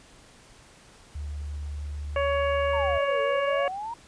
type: tone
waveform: sine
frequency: 73.42 Hz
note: D2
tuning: in tune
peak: -31 dBFS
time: 1.15-2.98 s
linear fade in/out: 5 ms
type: harmonic tone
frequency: 560 Hz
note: C#5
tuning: 18 cents sharp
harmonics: 1 / 2 / 3 / 4 / 5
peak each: -24 / -30 / -34 / -36 / -38 dBFS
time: 2.16-3.68 s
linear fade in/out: 2 ms
type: exponential two-way sweep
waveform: sine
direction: down then up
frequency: 961 to 440.5 to 957 Hz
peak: -31 dBFS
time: 2.73-3.94 s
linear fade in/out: 5 ms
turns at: 3.21 s
effects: pink hiss -53 dBFS RMS until 4.07 s + resampled to 22050 Hz